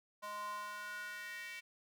square tone with high-pass filter sweep, 207.7 Hz, G#3, in tune, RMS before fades -45 dBFS, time 0.22-1.61 s, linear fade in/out 20 ms, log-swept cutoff 860 to 2200 Hz, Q 4.6, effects none

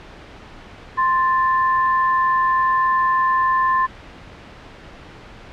sine tone pair together, 1046.5 / 1760 Hz, C6 / A6, 0 / 0 cents, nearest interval major sixth, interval 900 cents, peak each -15 / -23 dBFS, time 0.97-3.87 s, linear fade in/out 20 ms, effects pink hiss -40 dBFS RMS until 5.52 s + low-pass 3000 Hz 12 dB/octave

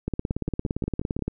two click trains, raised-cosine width 3 ms, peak -13 / -19 dBFS, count 22 / 6, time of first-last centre 0.08-1.28 / 0.31-1.192 s, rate 17.5 / 5.67 Hz, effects none

